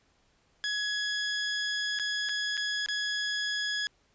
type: tone with dropouts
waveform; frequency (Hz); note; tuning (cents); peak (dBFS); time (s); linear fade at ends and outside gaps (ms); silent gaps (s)
20% pulse; 1678; G#6; +17; -24; 0.64-3.87; 0; 1.989-1.997 / 2.288-2.293 / 2.57-2.576 / 2.861-2.886
effects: pink hiss -68 dBFS RMS until 4.14 s + resampled to 16000 Hz